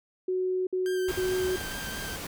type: tone bursts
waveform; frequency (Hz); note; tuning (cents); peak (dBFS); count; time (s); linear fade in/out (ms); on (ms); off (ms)
sine; 370; F#4; 0; -25; 3; 0.28-1.562; 5; 390; 56
type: tone with vibrato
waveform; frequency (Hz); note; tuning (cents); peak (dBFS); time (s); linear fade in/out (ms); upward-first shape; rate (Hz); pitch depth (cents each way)
sawtooth; 1575; G6; +8; -34; 0.86-2.16; 0; sine; 4.6; 24
type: noise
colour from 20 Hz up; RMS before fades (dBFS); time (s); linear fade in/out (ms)
pink; -37; 1.08-2.27; 5
effects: none